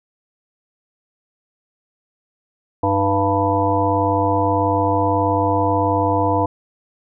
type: harmonic tone with a mistuned harmonic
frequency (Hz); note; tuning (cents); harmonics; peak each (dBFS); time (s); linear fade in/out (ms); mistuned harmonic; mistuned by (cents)
98.4; G2; +7; 1 / 3 / 5 / 7 / 9 / 10; -22 / -22 / -22 / -22 / -22 / -22; 2.83-6.46; 5; 3; +43
effects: none

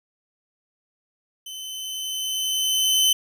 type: tone with level ramp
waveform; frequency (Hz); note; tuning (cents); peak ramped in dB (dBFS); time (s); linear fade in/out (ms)
sawtooth; 3049; G7; -49; -31 to -12; 1.46-3.13; 5
effects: none

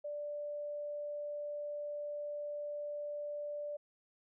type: tone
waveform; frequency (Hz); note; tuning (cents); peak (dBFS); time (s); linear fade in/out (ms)
sine; 587.3; D5; 0; -38; 0.04-3.77; 10
effects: none

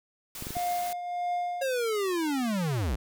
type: noise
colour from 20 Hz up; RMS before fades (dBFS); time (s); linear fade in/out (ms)
white; -40; 0.35-0.93; 2
type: clicks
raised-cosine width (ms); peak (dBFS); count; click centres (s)
3; -25; 4; 0.424 / 0.469 / 0.506 / 0.568
type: tone with tremolo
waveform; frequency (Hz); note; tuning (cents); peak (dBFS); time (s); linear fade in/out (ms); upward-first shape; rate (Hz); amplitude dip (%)
triangle; 708; F5; +23; -24; 0.55-1.63; 10; triangle; 1.6; 60
type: linear sweep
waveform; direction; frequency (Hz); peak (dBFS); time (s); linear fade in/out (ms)
square; down; 550 to 49; -27; 1.61-2.96; 10
effects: none

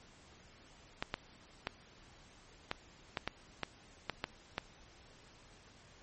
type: clicks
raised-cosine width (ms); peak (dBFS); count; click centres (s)
0.3; -18; 10; 1.025 / 1.141 / 1.671 / 2.714 / 3.172 / 3.276 / 3.633 / 4.097 / 4.241 / 4.581
effects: pink hiss -60 dBFS RMS until 6.02 s + MP3 32 kbps

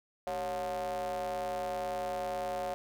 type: ring-modulated tone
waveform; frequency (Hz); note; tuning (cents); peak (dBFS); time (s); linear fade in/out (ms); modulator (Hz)
square; 84; E2; +33; -31; 0.27-2.74; 0; 637
effects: none

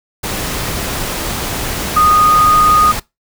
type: tone in noise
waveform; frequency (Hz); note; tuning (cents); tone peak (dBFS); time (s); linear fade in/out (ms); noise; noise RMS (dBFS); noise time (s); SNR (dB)
sine; 1236; D#6; -12; -7; 1.96-2.92; 10; pink; -20; 0.23-3; +10
effects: noise-tail reverb RT60 0.2 s tail -22 dB re dry

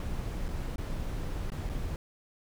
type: noise with dropouts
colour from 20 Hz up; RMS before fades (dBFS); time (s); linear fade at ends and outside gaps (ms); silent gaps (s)
brown; -34; 0-1.96; 1; 0.483-0.487 / 0.759-0.781 / 1.502-1.519 / 1.692-1.697
effects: none

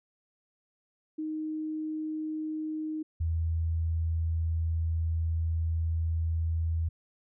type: tone pair in turn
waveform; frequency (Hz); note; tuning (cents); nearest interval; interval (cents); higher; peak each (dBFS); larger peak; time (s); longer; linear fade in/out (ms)
sine; 311.1 / 81.83; D#4 / E2; 0 / -12; octave + major seventh; 2312; first; -31 / -26; second; 1.18-3.03 / 3.2-6.89; second; 10
effects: none

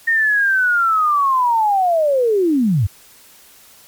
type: linear sweep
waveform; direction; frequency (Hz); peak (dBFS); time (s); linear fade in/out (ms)
sine; down; 1850 to 84.6; -12; 0.07-2.87; 10
effects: white hiss -46 dBFS RMS until 3.87 s + MP3 96 kbps

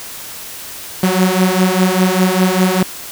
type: beating tone pair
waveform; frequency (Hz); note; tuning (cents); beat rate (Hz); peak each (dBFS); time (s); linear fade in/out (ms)
sawtooth; 182.9 / 187.9; F#3 / F#3; -20 / +27; 5; -10; 1.03-2.83; 5
effects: white hiss -30 dBFS RMS until 3.11 s

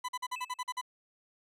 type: tone bursts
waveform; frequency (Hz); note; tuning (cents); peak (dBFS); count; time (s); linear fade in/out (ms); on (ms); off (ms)
40% pulse; 1000; B5; +21; -32; 9; 0.04-0.814; 10; 46; 45
type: tone with exponential decay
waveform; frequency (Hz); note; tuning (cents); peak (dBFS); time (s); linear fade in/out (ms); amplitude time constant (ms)
triangle; 2617; E7; -13; -36; 0.36-0.64; 1; 60
effects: low-pass 12000 Hz 12 dB/octave

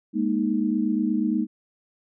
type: chord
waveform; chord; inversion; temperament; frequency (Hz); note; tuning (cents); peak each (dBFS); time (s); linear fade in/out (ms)
sine; Ab suspended second; none; equal with one note detuned; 207.7 / 236.1 / 311.1; Ab3 / Bb3 / Eb4; 0 / +22 / 0; -25; 0.13-1.47; 50
effects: none

